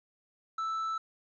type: tone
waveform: triangle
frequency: 1318.5 Hz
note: E6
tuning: in tune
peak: -29 dBFS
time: 0.58-0.98 s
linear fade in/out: 5 ms
effects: resampled to 16000 Hz + 11-bit